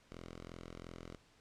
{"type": "tone", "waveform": "5% pulse", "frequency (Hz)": 42.85, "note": "F1", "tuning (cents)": -32, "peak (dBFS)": -37, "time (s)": [0.12, 1.16], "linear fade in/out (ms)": 0, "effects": ["pink hiss -67 dBFS RMS until 1.4 s", "low-pass 7000 Hz 12 dB/octave"]}